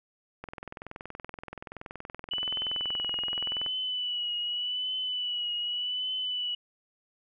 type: click train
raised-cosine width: 0.5 ms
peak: -24 dBFS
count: 69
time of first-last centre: 0.44-3.663 s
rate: 21.1 Hz
type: tone with vibrato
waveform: sine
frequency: 2960 Hz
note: F#7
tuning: in tune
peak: -29 dBFS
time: 2.31-6.55 s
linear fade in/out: 5 ms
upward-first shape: triangle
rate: 0.85 Hz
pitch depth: 47 cents each way
effects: none